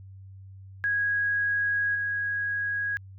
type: tone with level steps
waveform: sine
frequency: 1652 Hz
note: G#6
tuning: 10 cents flat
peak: -23 / -26 dBFS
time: 0.84-2.97 s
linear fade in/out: 0 ms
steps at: 1.95 s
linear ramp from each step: 2 ms
effects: added 96 Hz sine -43 dBFS peak until 3.18 s